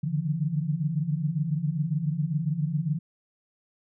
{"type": "tone cluster", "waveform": "sine", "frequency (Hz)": [144.3, 151.6, 169.6], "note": ["D3", "D#3", "E3"], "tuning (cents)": [-30, -45, 50], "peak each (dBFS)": -29, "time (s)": [0.03, 2.99], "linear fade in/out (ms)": 10, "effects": []}